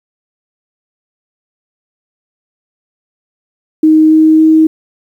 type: tone with pitch steps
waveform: sine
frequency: 312.9 / 314.7 / 316.5 Hz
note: D#4 / D#4 / D#4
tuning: +10 / +20 / +30 cents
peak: -3 dBFS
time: 3.83-4.67 s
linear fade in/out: 5 ms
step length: 280 ms
effects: 7-bit